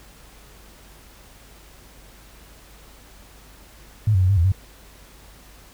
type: tone with pitch steps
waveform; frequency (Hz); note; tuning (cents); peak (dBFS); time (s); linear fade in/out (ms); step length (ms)
sine; 107.1 / 93.2 / 91.9 / 99.5 / 83.7 / 95.4; A2 / F#2 / F#2 / G2 / E2 / G2; -46 / +13 / -11 / +26 / +27 / -47; -14; 4.07-4.52; 5; 75
effects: added 50 Hz sine -48 dBFS peak until 5.73 s + pink hiss -49 dBFS RMS until 5.73 s